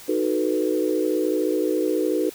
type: chord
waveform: sine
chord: B dominant seventh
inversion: first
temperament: equal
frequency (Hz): 311.1 / 370 / 440 / 493.9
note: D#4 / F#4 / A4 / B4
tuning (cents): 0 / 0 / 0 / 0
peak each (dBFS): -24 / -25 / -26 / -26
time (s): 0.08-2.3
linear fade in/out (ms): 10
effects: white hiss -43 dBFS RMS until 2.34 s